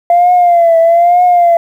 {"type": "tone with vibrato", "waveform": "sine", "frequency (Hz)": 689, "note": "F5", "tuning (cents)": -24, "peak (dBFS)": -3, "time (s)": [0.1, 1.57], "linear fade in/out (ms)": 2, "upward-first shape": "triangle", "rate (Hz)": 1.1, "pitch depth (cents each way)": 83, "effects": ["tanh soft clip ceiling -1 dBFS", "7-bit"]}